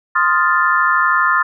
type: chord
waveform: sine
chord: F dominant seventh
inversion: second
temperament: equal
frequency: 1046.5 / 1244.5 / 1396.9 / 1760 Hz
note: C6 / Eb6 / F6 / A6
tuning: 0 / 0 / 0 / 0 cents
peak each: -17 dBFS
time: 0.15-1.43 s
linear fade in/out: 10 ms
effects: none